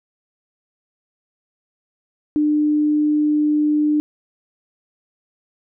sine tone, 299.9 Hz, D4, 36 cents sharp, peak -14 dBFS, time 2.36-4 s, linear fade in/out 0 ms, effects none

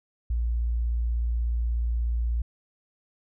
sine tone, 58.27 Hz, A#1, in tune, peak -23 dBFS, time 0.3-2.42 s, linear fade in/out 5 ms, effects none

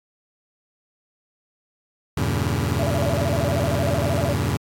sawtooth chord, E diminished seventh, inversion none, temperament just, 82.41 / 98.89 / 118.67 / 142.4 Hz, E2 / G2 / Bb2 / Db3, 0 / +16 / +31 / +47 cents, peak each -22 dBFS, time 2.17-4.57 s, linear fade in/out 5 ms
sine tone with vibrato, 622.3 Hz, D#5, in tune, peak -24 dBFS, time 2.79-4.33 s, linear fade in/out 5 ms, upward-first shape square, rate 13 Hz, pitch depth 130 cents each way
effects AAC 64 kbps

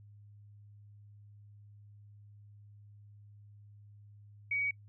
sine tone, 2258 Hz, C#7, 31 cents sharp, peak -30 dBFS, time 4.51-4.71 s, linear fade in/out 5 ms, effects noise-tail reverb RT60 0.1 s tail -25 dB re dry + added 103 Hz sine -53 dBFS peak until 4.88 s

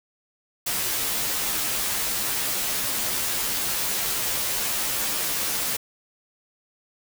white noise with comb filter, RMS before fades -26 dBFS, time 0.66-5.77 s, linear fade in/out 10 ms, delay 12 ms, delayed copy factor -0.95, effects none

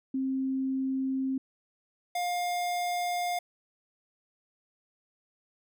sine / square tone pair in turn, 265.1 / 707.7 Hz, C4 / F5, +23 / +23 cents, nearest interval octave + perfect fourth, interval 1700 cents, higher second, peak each -27 / -29 dBFS, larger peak first, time 0.14-1.38 / 2.15-3.39 s, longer neither, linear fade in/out 5 ms, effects none

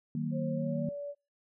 sine chord, D# minor, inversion none, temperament equal with one note detuned, 155.56 / 188.45 / 233.1 Hz, D#3 / F#3 / A#3, 0 / +32 / 0 cents, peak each -34 / -38 / -34 dBFS, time 0.15-0.89 s, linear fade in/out 2 ms
sine tone with pitch glide, 533 to 574.6 Hz, C5 to D5, +32 to -38 cents, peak -36 dBFS, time 0.31-1.15 s, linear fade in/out 50 ms, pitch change +130 cents, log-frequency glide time 0.54-0.82 s
effects noise-tail reverb RT60 0.3 s tail -26 dB re dry

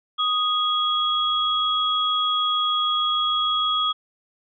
sine tone pair together, 1244.5 / 3322 Hz, D#6 / G#7, 0 / 0 cents, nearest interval octave + perfect fourth, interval 1700 cents, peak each -22 dBFS, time 0.18-3.93 s, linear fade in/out 20 ms, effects none

